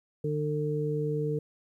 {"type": "harmonic tone", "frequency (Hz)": 150, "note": "D3", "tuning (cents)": 37, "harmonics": [1, 2, 3], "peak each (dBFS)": [-30, -37, -30], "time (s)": [0.24, 1.39], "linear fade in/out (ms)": 5, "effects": ["11-bit"]}